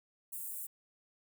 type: high-pass noise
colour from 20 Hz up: white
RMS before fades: -42 dBFS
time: 0.32-0.67 s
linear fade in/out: 10 ms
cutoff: 8000 Hz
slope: 48 dB/octave
effects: none